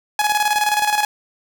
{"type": "tone with tremolo", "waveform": "sawtooth", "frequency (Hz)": 840, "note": "G#5", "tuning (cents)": 19, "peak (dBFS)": -10, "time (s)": [0.19, 1.05], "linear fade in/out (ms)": 2, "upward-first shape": "square", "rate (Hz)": 19, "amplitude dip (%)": 55, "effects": []}